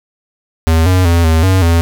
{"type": "tone with pitch steps", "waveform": "square", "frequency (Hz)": [81.2, 92.1, 84.8, 80.6, 94.2, 83.9], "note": ["E2", "F#2", "E2", "E2", "F#2", "E2"], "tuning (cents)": [-26, -7, 50, -38, 32, 31], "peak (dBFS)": -8, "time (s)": [0.67, 1.81], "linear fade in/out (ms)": 0, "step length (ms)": 190, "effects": []}